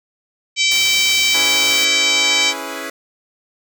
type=harmonic tone; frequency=772 Hz; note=G5; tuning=27 cents flat; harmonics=3 / 4 / 5 / 6 / 7 / 8 / 9 / 10; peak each=-17 / -19 / -21 / -23 / -24 / -25 / -26 / -27 dBFS; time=0.56-2.54 s; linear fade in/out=50 ms
type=noise; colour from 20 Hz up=white; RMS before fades=-27 dBFS; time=0.71-1.85 s; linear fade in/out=5 ms
type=chord; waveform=10% pulse; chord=C# minor seventh; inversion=none; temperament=equal; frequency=277.2 / 329.6 / 415.3 / 493.9 Hz; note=C#4 / E4 / G#4 / B4; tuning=0 / 0 / 0 / 0 cents; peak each=-21 / -22 / -23 / -22 dBFS; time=1.34-2.9 s; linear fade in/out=5 ms
effects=none